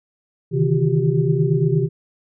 sine tone cluster, 133.1 / 152 / 160.8 / 361.7 / 394.4 Hz, C3 / D#3 / E3 / F#4 / G4, +30 / -40 / -43 / -39 / +11 cents, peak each -20 / -21 / -20 / -27 / -22 dBFS, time 0.51-1.89 s, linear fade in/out 50 ms, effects none

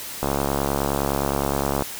click train, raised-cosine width 1 ms, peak -8 dBFS, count 112, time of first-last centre 0.23-1.823 s, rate 69.7 Hz, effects white hiss -34 dBFS RMS until 1.99 s

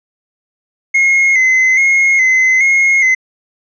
triangle tone with vibrato, 2101 Hz, C7, 7 cents sharp, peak -6 dBFS, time 0.94-3.15 s, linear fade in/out 10 ms, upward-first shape square, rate 1.2 Hz, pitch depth 44 cents each way, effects resampled to 16000 Hz

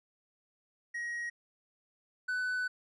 triangle tone pair in turn, 1892 / 1498.7 Hz, A#6 / F#6, +25 / +22 cents, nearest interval major third, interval 403 cents, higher first, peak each -33 / -29 dBFS, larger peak second, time 0.94-1.3 / 2.28-2.68 s, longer second, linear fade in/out 10 ms, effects resampled to 24000 Hz

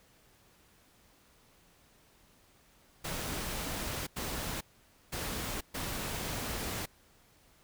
pink noise bursts at uneven times, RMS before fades -37 dBFS, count 4, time 3.04-4.07 / 4.16-4.61 / 5.12-5.61 / 5.74-6.86 s, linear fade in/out 10 ms, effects pink hiss -64 dBFS RMS until 7.63 s

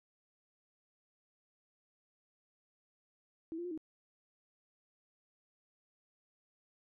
sine tone with pitch steps, 325.6 / 346.5 / 356.9 / 315.3 Hz, E4 / F4 / F4 / D#4, -21 / -14 / +38 / +23 cents, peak -38 dBFS, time 3.52-3.776 s, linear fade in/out 0 ms, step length 64 ms, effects none

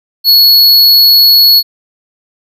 square tone, 4368 Hz, C#8, 26 cents flat, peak -3 dBFS, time 0.24-1.63 s, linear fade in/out 50 ms, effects none

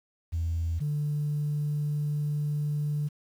sine tone pair in turn, 83 / 147.89 Hz, E2 / D3, +12 / +12 cents, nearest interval minor seventh, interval 1000 cents, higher second, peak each -25 dBFS, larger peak neither, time 0.32-0.8 / 0.8-3.09 s, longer second, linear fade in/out 20 ms, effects tanh soft clip ceiling -22 dBFS + 9-bit

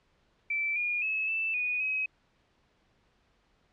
sine tone with pitch steps, 2327 / 2430 / 2587 / 2646 / 2472 / 2542 Hz, D7 / D#7 / E7 / E7 / D#7 / D#7, -17 / -42 / -33 / +6 / -12 / +36 cents, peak -27 dBFS, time 0.5-2.06 s, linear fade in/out 5 ms, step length 260 ms, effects pink hiss -69 dBFS RMS until 3.72 s + low-pass 4000 Hz 12 dB/octave

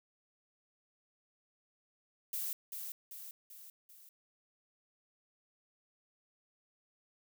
violet noise with echo, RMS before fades -38 dBFS, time 2.33-2.53 s, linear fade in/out 2 ms, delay 390 ms, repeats 4, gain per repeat -5 dB, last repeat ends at 4.09 s, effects none

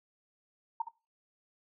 sine tone with echo, 916 Hz, A#5, 31 cents flat, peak -28 dBFS, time 0.8-0.82 s, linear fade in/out 5 ms, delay 67 ms, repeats 1, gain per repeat -10 dB, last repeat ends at 0.887 s, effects noise-tail reverb RT60 0.3 s tail -20 dB re dry

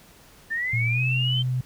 sine linear sweep, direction up, 1766 to 3136 Hz, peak -24 dBFS, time 0.5-1.43 s, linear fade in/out 20 ms
sine tone with pitch glide, 116.54 to 127.09 Hz, A#2 to C3, 0 to -50 cents, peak -22 dBFS, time 0.73-1.61 s, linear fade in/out 5 ms, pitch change +150 cents, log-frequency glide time 0.92-1 s
effects pink hiss -52 dBFS RMS until 1.65 s

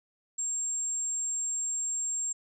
sine tone, 7459 Hz, A#8, in tune, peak -29 dBFS, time 0.38-2.33 s, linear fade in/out 10 ms, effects none

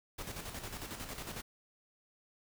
pink noise with tremolo, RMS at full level -42 dBFS, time 0.18-1.42 s, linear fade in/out 10 ms, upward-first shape square, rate 11 Hz, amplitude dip 50%, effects none

